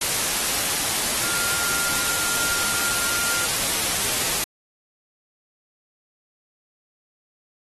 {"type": "tone in noise", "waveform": "sine", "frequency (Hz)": 1400, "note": "F6", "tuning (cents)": 4, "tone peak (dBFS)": -30, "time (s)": [1.23, 3.46], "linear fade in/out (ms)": 5, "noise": "white", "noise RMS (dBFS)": -23, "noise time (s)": [0.01, 4.44], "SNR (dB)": -10, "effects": ["AAC 32 kbps"]}